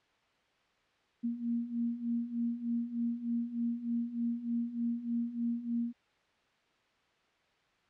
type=beating tone pair; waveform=sine; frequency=233.1 / 236.4 Hz; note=A#3 / A#3; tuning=0 / +24 cents; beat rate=3.3 Hz; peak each=-37 / -33 dBFS; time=1.23-5.93 s; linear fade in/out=20 ms; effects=white hiss -70 dBFS RMS until 7.89 s + low-pass 3000 Hz 12 dB/octave